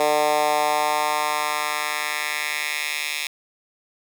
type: tone with high-pass filter sweep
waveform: 10% pulse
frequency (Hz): 150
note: D3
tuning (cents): +37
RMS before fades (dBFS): -23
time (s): 0-3.27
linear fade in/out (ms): 2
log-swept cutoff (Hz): 560 to 2700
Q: 1.8
effects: none